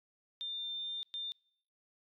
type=tone bursts at uneven times; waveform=sine; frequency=3601 Hz; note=A7; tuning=39 cents sharp; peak=-37 dBFS; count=2; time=0.41-1.03 / 1.14-1.32 s; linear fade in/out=0 ms; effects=noise-tail reverb RT60 0.7 s tail -26 dB re dry + AAC 64 kbps